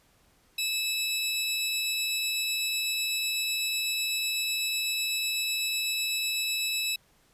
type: tone pair together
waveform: sawtooth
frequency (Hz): 2612 / 3914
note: E7 / B7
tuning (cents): -17 / -16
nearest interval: perfect fifth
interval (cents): 701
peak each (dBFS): -27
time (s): 0.58-6.96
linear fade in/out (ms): 5
effects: pink hiss -64 dBFS RMS until 7.33 s + resampled to 32000 Hz